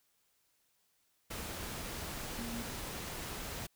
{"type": "tone in noise", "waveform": "sine", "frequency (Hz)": 233.1, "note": "A#3", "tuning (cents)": 0, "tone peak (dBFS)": -41, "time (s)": [2.38, 2.63], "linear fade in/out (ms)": 10, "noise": "pink", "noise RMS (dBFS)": -42, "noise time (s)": [1.3, 3.67], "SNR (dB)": -2, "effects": ["white hiss -75 dBFS RMS until 3.75 s"]}